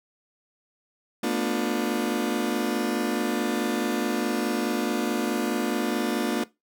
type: chord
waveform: 35% pulse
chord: B half-diminished seventh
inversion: third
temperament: just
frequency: 222.2 / 246.9 / 296.3 / 355.6 Hz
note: A3 / B3 / D4 / F4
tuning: +17 / 0 / +15 / +31 cents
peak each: -28 dBFS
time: 1.23-6.44 s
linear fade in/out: 5 ms
effects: noise-tail reverb RT60 0.2 s tail -19 dB re dry